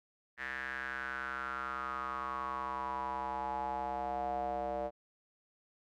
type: tone with band-pass filter sweep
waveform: square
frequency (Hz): 65.41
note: C2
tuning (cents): 0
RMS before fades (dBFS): -38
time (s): 0.37-4.91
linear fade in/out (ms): 50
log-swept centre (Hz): 1800 to 630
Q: 6.8
effects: none